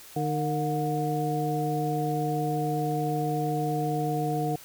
sine tone cluster, 151.4 / 306 / 459.6 / 724 Hz, D#3 / D#4 / A#4 / F#5, -47 / -29 / -25 / -38 cents, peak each -29 / -32 / -32 / -30 dBFS, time 0.16-4.56 s, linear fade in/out 5 ms, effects white hiss -48 dBFS RMS until 4.64 s

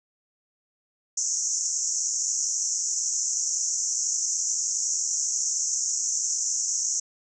white band-pass noise, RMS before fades -27 dBFS, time 1.17-7 s, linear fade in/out 5 ms, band 5700 to 7300 Hz, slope 96 dB/octave, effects none

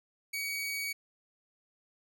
sawtooth tone, 2257 Hz, C#7, 31 cents sharp, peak -30 dBFS, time 0.33-0.93 s, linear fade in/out 10 ms, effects none

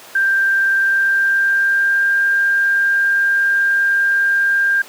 sine tone with pitch glide, 1580 to 1597.4 Hz, G6 to G6, +13 to +32 cents, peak -12 dBFS, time 0.15-4.82 s, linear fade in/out 5 ms, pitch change +19 cents, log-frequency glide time 0.85-2.16 s, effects pink hiss -38 dBFS RMS until 4.88 s + high-pass 400 Hz 12 dB/octave

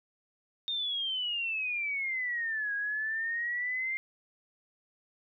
sine exponential two-way sweep, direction down then up, 3682 to 1638 to 2111 Hz, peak -30 dBFS, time 0.68-3.97 s, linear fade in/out 0 ms, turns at 2.74 s, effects none

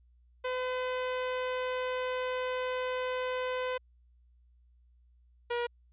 sawtooth tone pair in turn, 507 / 478.5 Hz, B4 / A#4, +45 / +45 cents, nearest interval minor second, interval 100 cents, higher first, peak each -27 / -26 dBFS, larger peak second, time 0.44-3.78 / 5.5-5.67 s, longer first, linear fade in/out 10 ms, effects added 60 Hz sine -60 dBFS peak until 5.92 s + resampled to 8000 Hz

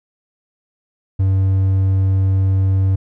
triangle tone, 95.8 Hz, G2, 39 cents flat, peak -10 dBFS, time 1.19-2.96 s, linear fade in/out 10 ms, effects none

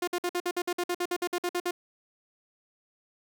sawtooth tone bursts, 353.9 Hz, F4, 23 cents sharp, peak -23 dBFS, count 16, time 0.02-1.71 s, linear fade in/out 5 ms, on 55 ms, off 54 ms, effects none

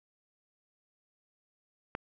click, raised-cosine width 0.5 ms, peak -19 dBFS, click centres 1.951 s, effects none

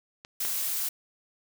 clicks, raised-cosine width 0.2 ms, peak -26 / -19 dBFS, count 2, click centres 0.249 / 0.451 s
blue noise, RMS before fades -30 dBFS, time 0.4-0.89 s, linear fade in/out 5 ms
effects none

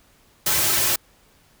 white noise with comb filter, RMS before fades -20 dBFS, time 0.46-0.96 s, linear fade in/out 5 ms, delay 4.2 ms, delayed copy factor -1, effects pink hiss -57 dBFS RMS until 1.6 s

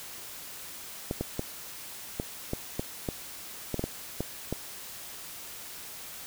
clicks, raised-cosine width 2 ms, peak -16 dBFS, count 12, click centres 1.111 / 1.21 / 1.394 / 2.199 / 2.534 / 2.795 / 3.088 / 3.743 / 3.794 / 3.84 / 4.206 / 4.526 s, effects white hiss -43 dBFS RMS until 6.26 s

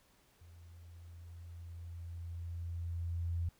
sine tone with level ramp, 85.1 Hz, F2, 44 cents flat, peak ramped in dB -54 to -32 dBFS, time 0.41-3.49 s, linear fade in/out 5 ms, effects pink hiss -69 dBFS RMS until 3.59 s

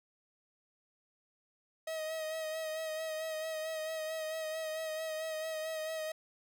45% pulse tone with vibrato, 633 Hz, D#5, 30 cents sharp, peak -36 dBFS, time 1.87-6.12 s, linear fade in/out 5 ms, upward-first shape sine, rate 4.5 Hz, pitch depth 28 cents each way, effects none

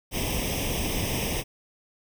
pink noise with comb filter, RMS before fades -28 dBFS, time 0.11-1.44 s, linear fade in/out 50 ms, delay 0.35 ms, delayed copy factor +0.85, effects none

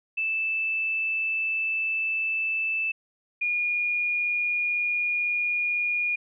sine tone pair in turn, 2637 / 2434 Hz, E7 / D#7, 0 / -39 cents, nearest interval minor second, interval 139 cents, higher first, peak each -24 / -23 dBFS, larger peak second, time 0.17-2.92 / 3.41-6.16 s, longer neither, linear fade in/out 10 ms, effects none

